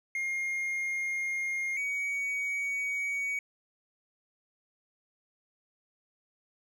triangle tone pair in turn, 2130 / 2251 Hz, C7 / C#7, +30 / +26 cents, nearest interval minor second, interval 96 cents, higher second, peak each -28 / -28 dBFS, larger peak neither, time 0.15-1.77 / 1.77-3.39 s, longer neither, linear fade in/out 2 ms, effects none

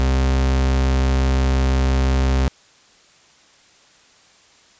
40% pulse tone, 65.8 Hz, C2, 10 cents sharp, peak -14 dBFS, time 0-2.48 s, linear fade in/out 0 ms, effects white hiss -52 dBFS RMS until 4.79 s + resampled to 16000 Hz

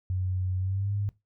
sine tone with pitch glide, 92.5 to 101.46 Hz, F#2 to G#2, 0 to -40 cents, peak -26 dBFS, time 0.1-1.09 s, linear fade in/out 0 ms, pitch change +160 cents, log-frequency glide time 0.58-0.93 s, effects noise-tail reverb RT60 0.2 s tail -19 dB re dry

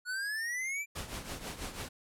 square exponential sweep, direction up, 1451 to 2372 Hz, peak -34 dBFS, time 0.05-0.86 s, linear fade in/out 50 ms
pink noise with tremolo, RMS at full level -38 dBFS, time 0.95-1.89 s, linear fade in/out 10 ms, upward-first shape triangle, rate 6.1 Hz, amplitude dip 75%
effects low-pass 12000 Hz 12 dB/octave

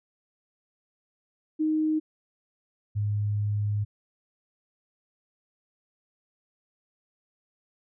sine tone pair in turn, 311.1 / 103.82 Hz, D#4 / G#2, 0 / 0 cents, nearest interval octave + perfect fifth, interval 1900 cents, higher first, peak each -22 / -24 dBFS, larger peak first, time 1.59-2 / 2.95-3.85 s, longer second, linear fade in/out 20 ms, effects none

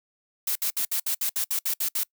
blue noise bursts, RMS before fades -26 dBFS, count 11, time 0.47-2.035 s, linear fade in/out 5 ms, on 85 ms, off 63 ms, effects noise-tail reverb RT60 0.1 s tail -25 dB re dry

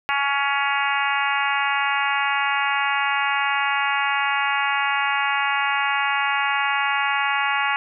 harmonic tone, 280.1 Hz, C#4, 18 cents sharp, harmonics 3 / 4 / 5 / 6 / 7 / 8 / 9 / 10, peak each -25 / -26 / -27 / -28 / -28 / -29 / -30 / -30 dBFS, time 0.09-7.76 s, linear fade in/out 0 ms, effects none

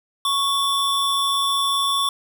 square tone pair together, 1108.7 / 3502 Hz, C#6 / A7, 0 / -9 cents, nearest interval octave + minor sixth, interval 1991 cents, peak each -22 dBFS, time 0.25-2.09 s, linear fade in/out 2 ms, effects none

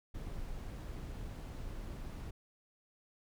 brown noise, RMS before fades -43 dBFS, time 0.14-2.31 s, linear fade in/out 10 ms, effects none

